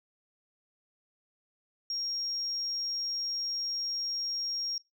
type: tone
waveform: sine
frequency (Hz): 5580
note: F8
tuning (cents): -2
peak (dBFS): -30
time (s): 1.9-4.78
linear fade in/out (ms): 2
effects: noise-tail reverb RT60 0.2 s tail -23 dB re dry + tanh soft clip ceiling -26 dBFS